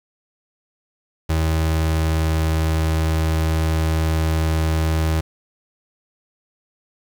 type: tone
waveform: 35% pulse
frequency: 79.8 Hz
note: D#2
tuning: 44 cents sharp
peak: -15 dBFS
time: 1.29-5.21 s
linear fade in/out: 10 ms
effects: 7-bit